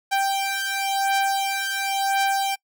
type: beating tone pair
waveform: sawtooth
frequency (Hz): 784 / 784.95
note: G5 / G5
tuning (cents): 0 / +2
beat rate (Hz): 0.95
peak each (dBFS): -20 / -21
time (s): 0.11-2.56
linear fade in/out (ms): 20
effects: noise-tail reverb RT60 0.1 s tail -26 dB re dry